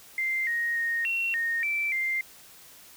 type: tone with pitch steps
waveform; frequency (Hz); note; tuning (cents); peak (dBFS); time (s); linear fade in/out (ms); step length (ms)
sine; 2089 / 1872 / 1857 / 2727 / 1849 / 2332 / 2095; C7 / A#6 / A#6 / F7 / A#6 / D7 / C7; -3 / +7 / -7 / -42 / -15 / -13 / +2; -25; 0.18-2.21; 2; 290
effects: white hiss -51 dBFS RMS until 2.96 s